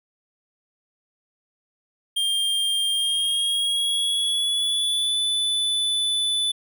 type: tone with pitch glide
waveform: square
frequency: 3200 to 3490 Hz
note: G7 to A7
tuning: +35 to -15 cents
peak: -21 dBFS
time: 2.16-6.52 s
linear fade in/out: 10 ms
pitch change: +150 cents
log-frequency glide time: 2.91-5.18 s
effects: none